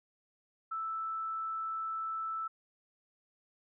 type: tone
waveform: sine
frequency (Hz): 1318.5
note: E6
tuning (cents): 0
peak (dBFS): -34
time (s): 0.71-2.48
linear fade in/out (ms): 10
effects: none